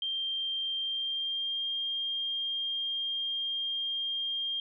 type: tone with pitch glide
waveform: sine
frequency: 3172 to 3209 Hz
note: G7 to G7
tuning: +20 to +40 cents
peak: -30 dBFS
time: 0.02-4.6 s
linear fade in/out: 2 ms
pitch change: +20 cents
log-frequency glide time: 0.8-1.66 s
effects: none